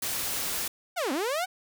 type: noise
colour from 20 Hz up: white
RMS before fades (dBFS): -31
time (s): 0.02-0.68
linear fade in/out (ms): 5
type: linear two-way sweep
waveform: sawtooth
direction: down then up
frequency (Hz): 769 to 246.9 to 769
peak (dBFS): -23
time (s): 0.96-1.46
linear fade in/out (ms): 20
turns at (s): 1.12
effects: none